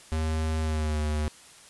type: tone with pitch glide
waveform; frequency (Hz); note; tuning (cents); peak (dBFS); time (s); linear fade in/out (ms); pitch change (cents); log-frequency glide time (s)
square; 79 to 75.78; D#2 to D#2; +27 to -45; -26; 0.12-1.28; 0; -72; 0.61-1
effects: white hiss -51 dBFS RMS until 1.69 s + resampled to 24000 Hz